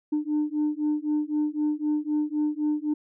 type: beating tone pair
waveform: sine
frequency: 298.7 / 302.6 Hz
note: D4 / D#4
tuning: +29 / -48 cents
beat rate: 3.9 Hz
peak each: -25 dBFS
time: 0.12-2.94 s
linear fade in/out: 10 ms
effects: tanh soft clip ceiling -19 dBFS